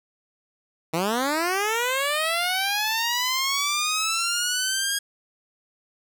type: linear sweep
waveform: 10% pulse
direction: up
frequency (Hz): 155.56 to 1643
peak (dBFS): -14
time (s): 0.93-4.99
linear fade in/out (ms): 10
effects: none